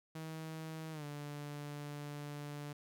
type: tone with pitch glide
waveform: sawtooth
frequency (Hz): 159.3 to 146.08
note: D#3 to D3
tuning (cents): +41 to -9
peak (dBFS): -39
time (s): 0.15-2.73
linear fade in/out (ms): 5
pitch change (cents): -150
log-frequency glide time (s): 0.92-1.04
effects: none